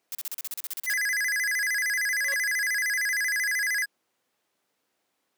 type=noise bursts; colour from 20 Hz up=blue; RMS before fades=-33 dBFS; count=13; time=0.12-0.929 s; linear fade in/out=0 ms; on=29 ms; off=36 ms
type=tone with vibrato; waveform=square; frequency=1830 Hz; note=A#6; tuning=32 cents flat; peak=-25 dBFS; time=0.86-3.86 s; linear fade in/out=20 ms; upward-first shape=square; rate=13 Hz; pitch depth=170 cents each way
type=tone with exponential growth; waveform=sawtooth; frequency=554.4 Hz; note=C#5; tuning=in tune; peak=-30 dBFS; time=2.13-2.34 s; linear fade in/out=0 ms; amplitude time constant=45 ms
effects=pink hiss -75 dBFS RMS until 5.37 s + high-pass 300 Hz 12 dB/octave